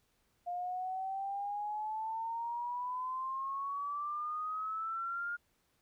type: exponential sweep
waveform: sine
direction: up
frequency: 702 to 1423 Hz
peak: -35 dBFS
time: 0.46-5.37 s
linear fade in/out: 20 ms
effects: pink hiss -75 dBFS RMS until 5.81 s